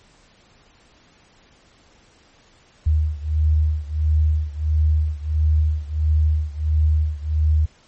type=beating tone pair; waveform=sine; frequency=76.5 / 78 Hz; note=D#2 / D#2; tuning=-29 / +5 cents; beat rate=1.5 Hz; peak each=-18 / -20 dBFS; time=2.86-7.66 s; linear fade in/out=10 ms; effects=pink hiss -54 dBFS RMS until 7.87 s + MP3 32 kbps